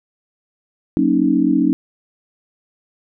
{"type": "chord", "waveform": "sine", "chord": "D# minor seventh", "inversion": "first", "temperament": "equal with one note detuned", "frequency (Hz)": [185, 233.1, 277.2, 312.7], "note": ["F#3", "A#3", "C#4", "D#4"], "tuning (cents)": [0, 0, 0, 9], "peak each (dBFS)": [-21, -20, -16, -17], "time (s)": [0.97, 1.73], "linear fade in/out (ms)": 0, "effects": []}